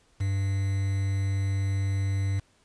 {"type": "tone with quantisation", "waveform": "triangle", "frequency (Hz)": 98, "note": "G2", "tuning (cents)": 0, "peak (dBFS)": -22, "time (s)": [0.2, 2.4], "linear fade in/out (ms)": 10, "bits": 7, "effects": ["pink hiss -64 dBFS RMS until 2.64 s", "resampled to 22050 Hz"]}